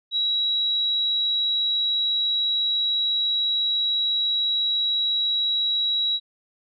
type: tone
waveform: sine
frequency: 3878 Hz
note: B7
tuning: 32 cents flat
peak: -20 dBFS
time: 0.11-6.2 s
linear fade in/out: 50 ms
effects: none